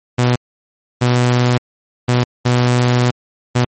sawtooth tone bursts at uneven times, 123.1 Hz, B2, 5 cents flat, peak -7 dBFS, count 5, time 0.18-0.36 / 1.01-1.58 / 2.08-2.24 / 2.45-3.11 / 3.55-3.65 s, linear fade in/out 10 ms, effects MP3 32 kbps

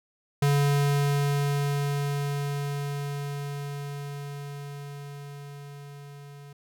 square tone with level ramp, 142.6 Hz, C#3, 49 cents sharp, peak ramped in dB -20 to -44 dBFS, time 0.42-6.53 s, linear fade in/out 5 ms, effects none

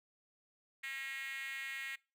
5% pulse tone with high-pass filter, 270.7 Hz, C#4, 41 cents flat, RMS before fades -43 dBFS, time 0.83-1.96 s, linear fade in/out 10 ms, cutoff 2000 Hz, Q 5.5, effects noise-tail reverb RT60 0.3 s tail -23 dB re dry

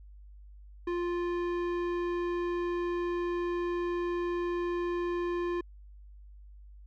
square tone, 349.2 Hz, F4, in tune, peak -30 dBFS, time 0.87-5.61 s, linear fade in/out 5 ms, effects added 50 Hz sine -48 dBFS peak until 6.86 s + low-pass 2000 Hz 12 dB/octave

